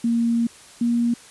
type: tone pair in turn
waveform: sine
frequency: 233.1 / 236.5 Hz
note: A#3 / A#3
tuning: 0 / +25 cents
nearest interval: unison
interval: 25 cents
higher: second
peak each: -17 dBFS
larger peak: neither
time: 0.04-0.47 / 0.81-1.14 s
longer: first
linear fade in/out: 5 ms
effects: white hiss -46 dBFS RMS until 1.3 s + resampled to 24000 Hz